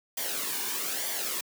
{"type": "noise with flanger", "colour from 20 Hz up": "white", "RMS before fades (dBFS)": -32, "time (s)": [0.17, 1.41], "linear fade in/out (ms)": 5, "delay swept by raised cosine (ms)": [0.75, 1.56], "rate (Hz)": 1.1, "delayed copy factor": -0.6, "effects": ["high-pass 200 Hz 12 dB/octave"]}